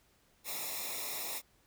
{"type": "noise with comb filter", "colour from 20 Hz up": "white", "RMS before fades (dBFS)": -39, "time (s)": [0.44, 1.42], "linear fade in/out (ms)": 50, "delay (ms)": 0.65, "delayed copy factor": -0.9, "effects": ["pink hiss -69 dBFS RMS until 1.66 s"]}